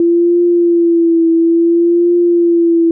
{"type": "tone with vibrato", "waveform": "sine", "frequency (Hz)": 338.9, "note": "E4", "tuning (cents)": 48, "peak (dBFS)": -7, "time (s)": [0, 2.91], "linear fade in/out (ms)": 2, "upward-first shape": "triangle", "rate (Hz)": 0.58, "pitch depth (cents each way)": 50, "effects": []}